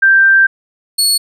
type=tone pair in turn; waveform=sine / 25% pulse; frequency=1574 / 4386 Hz; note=G6 / C#8; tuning=+7 / -19 cents; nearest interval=octave + tritone; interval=1774 cents; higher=second; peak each=-5 dBFS; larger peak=neither; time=0.02-0.47 / 0.98-1.18 s; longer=first; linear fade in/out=10 ms; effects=none